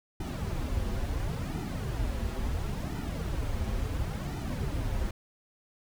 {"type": "noise with flanger", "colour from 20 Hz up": "brown", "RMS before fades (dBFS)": -32, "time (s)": [0.2, 5.11], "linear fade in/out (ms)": 5, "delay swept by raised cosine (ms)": [1.8, 6.9], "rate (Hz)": 0.72, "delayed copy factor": -0.75, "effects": []}